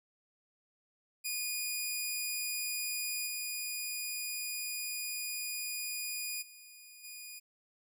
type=tone with level steps; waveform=10% pulse; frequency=2456 Hz; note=D#7; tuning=23 cents flat; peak=-25 / -27 / -43 / -36 dBFS; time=1.24-7.4 s; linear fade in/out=20 ms; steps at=3.26 / 6.41 / 7.03 s; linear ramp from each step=20 ms; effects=none